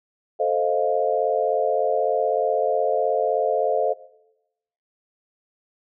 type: chord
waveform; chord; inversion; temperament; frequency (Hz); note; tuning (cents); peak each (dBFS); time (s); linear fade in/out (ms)
sine; F dominant seventh; first; equal; 440 / 523.3 / 622.3 / 698.5; A4 / C5 / Eb5 / F5; 0 / 0 / 0 / 0; -24; 0.39-3.94; 20
effects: noise-tail reverb RT60 0.9 s tail -19 dB re dry